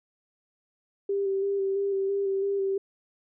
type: tone with vibrato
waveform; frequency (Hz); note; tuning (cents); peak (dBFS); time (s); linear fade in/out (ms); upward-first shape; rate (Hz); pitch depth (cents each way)
sine; 393.3; G4; +6; -24; 1.09-2.78; 5; square; 3; 20
effects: none